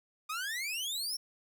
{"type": "exponential sweep", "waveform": "sawtooth", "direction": "up", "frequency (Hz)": [1207, 5588], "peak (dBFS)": -31, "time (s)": [0.29, 1.17], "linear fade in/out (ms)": 10, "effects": ["12-bit"]}